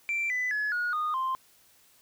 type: tone with pitch steps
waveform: sine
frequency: 2349 / 1998.2 / 1699.8 / 1446 / 1230 / 1046.4 Hz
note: D7 / B6 / G#6 / F#6 / D#6 / C6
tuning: 0 / +20 / +40 / -40 / -20 / 0 cents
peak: -25 dBFS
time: 0.09-1.35 s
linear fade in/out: 0 ms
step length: 210 ms
effects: tanh soft clip ceiling -24 dBFS + white hiss -61 dBFS RMS until 2.01 s